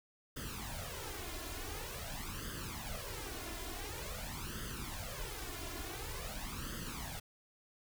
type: noise with flanger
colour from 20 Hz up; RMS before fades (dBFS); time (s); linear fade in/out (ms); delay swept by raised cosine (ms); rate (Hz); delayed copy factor
pink; -43; 0.36-7.2; 10; 0.62 to 2.92; 0.47; +0.75
effects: none